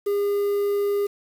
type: tone with quantisation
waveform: triangle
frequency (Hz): 405.7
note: G#4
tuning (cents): -41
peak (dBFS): -18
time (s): 0.06-1.07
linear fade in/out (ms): 10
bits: 7
effects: none